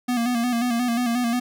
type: tone with vibrato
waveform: square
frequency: 240 Hz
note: B3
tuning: 49 cents flat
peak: -21 dBFS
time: 0.08-1.4 s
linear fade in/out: 10 ms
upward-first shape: square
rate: 5.6 Hz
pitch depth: 51 cents each way
effects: none